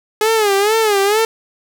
sawtooth tone with vibrato, 420 Hz, G#4, 19 cents sharp, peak -8 dBFS, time 0.21-1.25 s, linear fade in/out 2 ms, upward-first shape sine, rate 2.2 Hz, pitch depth 120 cents each way, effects none

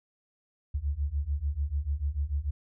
sine beating tone pair, 68.5 / 75.3 Hz, C#2 / D2, -20 / +44 cents, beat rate 6.8 Hz, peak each -31 / -30 dBFS, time 0.74-2.51 s, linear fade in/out 10 ms, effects none

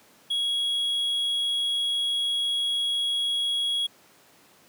triangle tone, 3322 Hz, G#7, in tune, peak -22 dBFS, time 0.3-3.87 s, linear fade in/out 10 ms, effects pink hiss -56 dBFS RMS until 4.68 s + high-pass 200 Hz 12 dB/octave

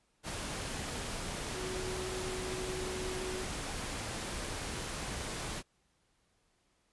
sine tone in noise, 371.1 Hz, F#4, 5 cents sharp, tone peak -39 dBFS, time 1.53-3.46 s, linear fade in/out 50 ms, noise pink, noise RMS -39 dBFS, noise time 0.23-5.63 s, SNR -3 dB, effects pink hiss -74 dBFS RMS until 6.92 s + resampled to 24000 Hz

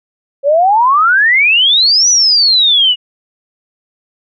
sine exponential two-way sweep, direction up then down, 541 to 6020 to 2859 Hz, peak -6 dBFS, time 0.43-2.96 s, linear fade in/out 50 ms, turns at 2.09 s, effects none

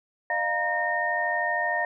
sine tone cluster, 607 / 700 / 940 / 1838 Hz, D#5 / F5 / A#5 / A#6, -43 / +4 / +14 / -25 cents, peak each -32 / -29 / -32 / -26 dBFS, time 0.3-1.85 s, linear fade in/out 2 ms, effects none

